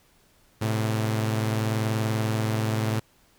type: tone pair together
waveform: sawtooth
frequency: 109.32 / 130 Hz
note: A2 / C3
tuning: -11 / -11 cents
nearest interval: minor third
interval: 300 cents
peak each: -20 / -28 dBFS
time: 0.61-3 s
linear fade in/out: 10 ms
effects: pink hiss -61 dBFS RMS until 3.38 s